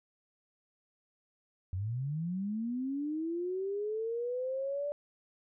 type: linear sweep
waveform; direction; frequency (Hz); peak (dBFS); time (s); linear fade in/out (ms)
sine; up; 87.31 to 587.3; -32; 1.73-4.92; 0
effects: none